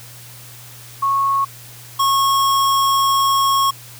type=tone pair in turn; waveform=sine / square; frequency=1100 / 1094.2 Hz; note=C#6 / C#6; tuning=-14 / -23 cents; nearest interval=unison; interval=9 cents; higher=first; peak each=-14 dBFS; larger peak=neither; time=1.02-1.45 / 1.99-3.71 s; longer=second; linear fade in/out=10 ms; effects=added 120 Hz sine -41 dBFS peak until 3.99 s + white hiss -40 dBFS RMS until 3.99 s